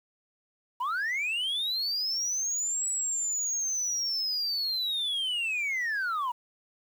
sine linear two-way sweep, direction up then down, 932.3 to 7880 to 932.3 Hz, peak -25 dBFS, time 0.8-6.32 s, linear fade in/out 10 ms, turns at 2.89 s, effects tanh soft clip ceiling -26 dBFS + 9-bit

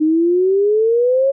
sine exponential sweep, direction up, 304.5 to 554.4 Hz, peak -11 dBFS, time 0-1.32 s, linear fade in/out 20 ms, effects none

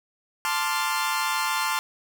sawtooth chord, D minor seventh, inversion second, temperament equal, 880 / 1046.5 / 1174.7 / 1396.9 Hz, A5 / C6 / D6 / F6, 0 / 0 / 0 / 0 cents, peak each -25 / -24 / -29 / -26 dBFS, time 0.45-1.79 s, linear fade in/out 0 ms, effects none

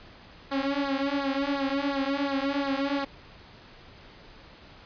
sawtooth tone with flanger, 277.2 Hz, C#4, in tune, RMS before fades -28 dBFS, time 0.51-3.05 s, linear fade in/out 10 ms, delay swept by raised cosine 0.33 to 4.83 ms, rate 2.8 Hz, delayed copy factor -0.9, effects pink hiss -50 dBFS RMS until 4.85 s + resampled to 11025 Hz

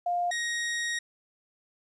sine / sawtooth tone pair in turn, 704 / 1879.5 Hz, F5 / A#6, +14 / +14 cents, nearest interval octave + perfect fourth, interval 1700 cents, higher second, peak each -25 dBFS, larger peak neither, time 0.06-0.31 / 0.31-0.99 s, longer second, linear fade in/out 5 ms, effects resampled to 22050 Hz + 11-bit

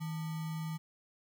sine tone with sample-and-hold, 159.5 Hz, D#3, 43 cents sharp, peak -35 dBFS, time 0-0.78 s, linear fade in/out 20 ms, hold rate 1050 Hz, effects none

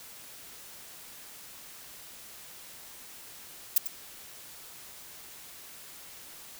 violet noise with echo, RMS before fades -20 dBFS, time 3.76-3.78 s, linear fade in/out 5 ms, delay 95 ms, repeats 1, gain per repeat -11 dB, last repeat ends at 3.875 s, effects white hiss -48 dBFS RMS until 6.59 s

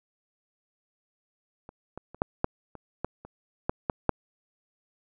clicks, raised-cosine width 1 ms, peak -29 / -24 / -30 / -10 / -9 / -28 / -15 / -29 / -11 / -11 / -6 dBFS, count 11, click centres 1.691 / 1.976 / 2.146 / 2.219 / 2.444 / 2.753 / 3.046 / 3.25 / 3.695 / 3.898 / 4.093 s, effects none

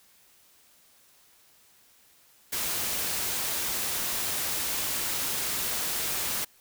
white noise, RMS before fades -30 dBFS, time 2.52-6.45 s, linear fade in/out 10 ms, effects white hiss -60 dBFS RMS until 6.6 s

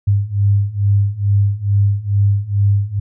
sine beating tone pair, 99.6 / 101.9 Hz, G2 / G#2, +28 / -32 cents, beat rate 2.3 Hz, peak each -16 / -14 dBFS, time 0.07-3 s, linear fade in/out 10 ms, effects none

